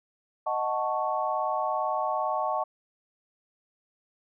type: chord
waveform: sine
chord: D# half-diminished seventh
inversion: none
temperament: equal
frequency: 622.3 / 740 / 880 / 1108.7 Hz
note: D#5 / F#5 / A5 / C#6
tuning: 0 / 0 / 0 / 0 cents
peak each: -31 dBFS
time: 0.46-2.64 s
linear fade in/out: 10 ms
effects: none